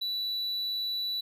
triangle tone, 3951 Hz, B7, in tune, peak -28 dBFS, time 0.01-1.21 s, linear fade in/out 10 ms, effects none

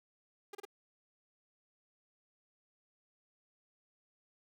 sawtooth tone bursts, 404.4 Hz, G#4, 46 cents flat, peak -40 dBFS, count 3, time 0.53-0.652 s, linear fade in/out 5 ms, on 20 ms, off 31 ms, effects none

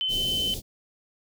sine tone, 3058 Hz, G7, 44 cents flat, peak -24 dBFS, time 0.01-0.54 s, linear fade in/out 0 ms
pink band-stop noise, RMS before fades -34 dBFS, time 0.08-0.62 s, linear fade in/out 50 ms, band 550 to 3600 Hz, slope 24 dB/octave
effects none

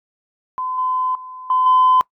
sine tone with level steps, 1020 Hz, C6, 44 cents flat, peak -21 / -17 / -32 / -13 / -9 dBFS, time 0.58-2.01 s, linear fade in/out 0 ms, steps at 0.78 / 1.15 / 1.5 / 1.66 s, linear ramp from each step 2 ms, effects noise-tail reverb RT60 0.1 s tail -23 dB re dry + tanh soft clip ceiling -6 dBFS

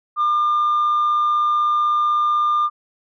sine tone with amplitude modulation, 1200 Hz, D6, 37 cents sharp, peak -12 dBFS, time 0.16-2.7 s, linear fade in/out 50 ms, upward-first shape sine, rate 116 Hz, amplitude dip 25%, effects tanh soft clip ceiling -13 dBFS

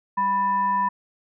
sine tone with frequency modulation, 987.8 Hz, B5, in tune, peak -19 dBFS, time 0.17-0.89 s, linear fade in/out 10 ms, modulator 791 Hz, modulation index 0.38, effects none

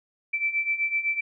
sine beating tone pair, 2324 / 2331.9 Hz, D7 / D7, -19 / -13 cents, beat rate 7.9 Hz, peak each -29 / -25 dBFS, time 0.33-1.21 s, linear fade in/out 10 ms, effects none

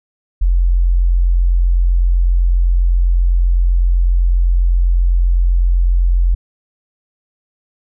sine tone, 43.89 Hz, F1, 9 cents sharp, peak -9 dBFS, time 0.41-6.35 s, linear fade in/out 10 ms, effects none

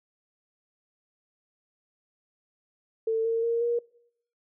sine tone with pitch steps, 447.7 / 456.1 / 464.6 / 473.2 Hz, A4 / A#4 / A#4 / A#4, +30 / -38 / -6 / +26 cents, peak -23 dBFS, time 3.07-3.79 s, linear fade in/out 5 ms, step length 180 ms, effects noise-tail reverb RT60 0.7 s tail -24 dB re dry

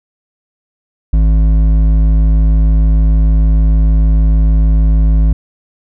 triangle tone with hard clipping, 53.3 Hz, G#1, 46 cents sharp, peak -8 dBFS, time 1.13-5.33 s, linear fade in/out 5 ms, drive 12 dB, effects none

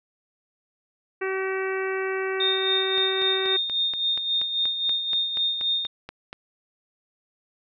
harmonic tone, 381.7 Hz, G4, 46 cents flat, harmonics 1 / 2 / 3 / 4 / 5 / 6 / 7, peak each -26 / -38 / -36 / -34 / -34 / -37 / -41 dBFS, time 1.21-3.57 s, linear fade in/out 10 ms
sine tone with tremolo, 3661 Hz, A#7, 32 cents flat, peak -20 dBFS, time 2.4-5.87 s, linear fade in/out 5 ms, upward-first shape sine, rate 3.7 Hz, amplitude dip 55%
click train, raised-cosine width 0.3 ms, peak -20 dBFS, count 15, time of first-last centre 2.98-6.329 s, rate 4.18 Hz
effects none

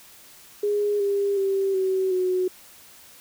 sine tone with pitch steps, 412.8 / 401 / 389.6 / 378.5 / 367.8 Hz, G#4 / G4 / G4 / F#4 / F#4, -10 / +39 / -11 / +39 / -10 cents, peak -20 dBFS, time 0.63-2.48 s, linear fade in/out 5 ms, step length 370 ms, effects white hiss -49 dBFS RMS until 3.2 s

